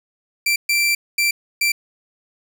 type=tone bursts at uneven times; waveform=sawtooth; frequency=2349 Hz; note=D7; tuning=in tune; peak=-12 dBFS; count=4; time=0.46-0.56 / 0.69-0.95 / 1.18-1.31 / 1.61-1.72 s; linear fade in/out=5 ms; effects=none